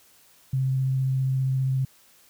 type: tone with vibrato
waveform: sine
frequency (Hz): 132.1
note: C3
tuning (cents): +17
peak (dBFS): -21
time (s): 0.53-1.85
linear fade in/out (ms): 5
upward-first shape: sine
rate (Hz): 15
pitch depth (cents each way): 11
effects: white hiss -57 dBFS RMS until 2.29 s